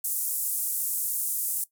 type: band-pass noise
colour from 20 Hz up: white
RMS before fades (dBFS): -29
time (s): 0.04-1.64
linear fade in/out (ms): 5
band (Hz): 8500 to 15000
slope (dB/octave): 24
effects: noise-tail reverb RT60 0.1 s tail -17 dB re dry